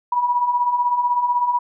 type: beating tone pair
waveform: sine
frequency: 959 / 975 Hz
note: A#5 / B5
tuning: +49 / -23 cents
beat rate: 16 Hz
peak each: -24 / -17 dBFS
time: 0.12-1.59 s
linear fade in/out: 5 ms
effects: none